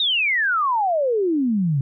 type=exponential sweep; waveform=sine; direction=down; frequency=3800 to 130.81 Hz; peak=-17 dBFS; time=0-1.81 s; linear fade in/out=2 ms; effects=none